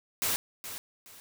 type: noise with echo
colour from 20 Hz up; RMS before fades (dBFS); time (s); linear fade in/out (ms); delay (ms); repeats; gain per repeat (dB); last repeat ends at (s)
white; -29; 0.22-0.36; 0; 420; 2; -11; 1.2
effects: none